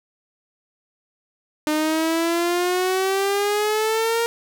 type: exponential sweep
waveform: sawtooth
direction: up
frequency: 302.9 to 468 Hz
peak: -15 dBFS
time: 1.67-4.26 s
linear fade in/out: 0 ms
effects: none